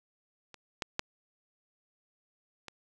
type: clicks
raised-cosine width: 0.2 ms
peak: -30 / -15 / -12 / -25 dBFS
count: 4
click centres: 0.543 / 0.822 / 0.994 / 2.683 s
effects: none